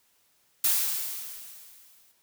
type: noise with exponential decay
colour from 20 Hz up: blue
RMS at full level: -22 dBFS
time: 0.64-2.12 s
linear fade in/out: 5 ms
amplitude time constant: 320 ms
effects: white hiss -67 dBFS RMS until 2.22 s